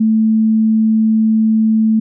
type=tone; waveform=sine; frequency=220 Hz; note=A3; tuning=in tune; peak=-9 dBFS; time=0-2 s; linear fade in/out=10 ms; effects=none